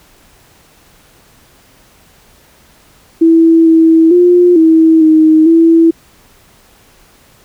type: tone with pitch steps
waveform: sine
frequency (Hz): 328.3 / 324.8 / 353.9 / 322.4 / 314.4 / 329.7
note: E4 / E4 / F4 / E4 / D#4 / E4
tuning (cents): -7 / -26 / +23 / -38 / +18 / 0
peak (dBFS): -3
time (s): 3.21-5.91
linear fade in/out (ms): 10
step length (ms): 450
effects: pink hiss -46 dBFS RMS until 7.44 s